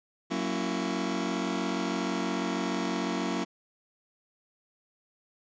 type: chord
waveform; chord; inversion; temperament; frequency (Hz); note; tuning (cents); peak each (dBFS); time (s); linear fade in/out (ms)
sawtooth; F# dominant seventh; none; just; 185 / 231.2 / 277.5 / 333; F#3 / A#3 / C#4 / E4; 0 / -14 / +2 / +18; -30; 0.3-3.45; 20
effects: resampled to 16000 Hz